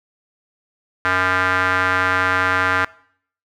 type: tone with band-pass filter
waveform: square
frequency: 92.5 Hz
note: F#2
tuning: in tune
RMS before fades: -18 dBFS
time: 1.05-2.85 s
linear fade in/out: 0 ms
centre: 1500 Hz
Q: 3.4
effects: noise-tail reverb RT60 0.6 s tail -21 dB re dry